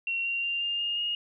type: tone with pitch steps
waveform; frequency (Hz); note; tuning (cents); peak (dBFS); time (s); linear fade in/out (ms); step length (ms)
sine; 2736 / 2760 / 2784 / 2808 / 2832 / 2857; F7 / F7 / F7 / F7 / F7 / F7; -36 / -21 / -6 / +9 / +23 / +39; -27; 0.07-1.15; 2; 180
effects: none